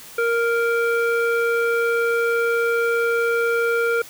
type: tone with low-pass filter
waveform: square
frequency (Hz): 466.2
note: A#4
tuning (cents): 0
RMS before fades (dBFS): -20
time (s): 0.18-4.02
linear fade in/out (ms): 5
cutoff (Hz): 1800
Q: 6
effects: white hiss -41 dBFS RMS until 4.09 s